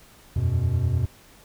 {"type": "chord", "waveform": "triangle", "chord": "E suspended second", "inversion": "none", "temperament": "equal", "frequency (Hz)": [82.41, 92.5, 123.47], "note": ["E2", "F#2", "B2"], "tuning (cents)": [0, 0, 0], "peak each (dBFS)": [-24, -22, -22], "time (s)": [0.36, 1.06], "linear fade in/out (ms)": 5, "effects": ["pink hiss -52 dBFS RMS until 1.44 s"]}